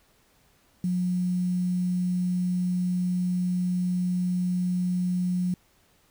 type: tone with quantisation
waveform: sine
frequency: 180 Hz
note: F#3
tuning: 47 cents flat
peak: -23 dBFS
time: 0.84-5.54 s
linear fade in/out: 2 ms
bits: 8
effects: pink hiss -63 dBFS RMS until 6.1 s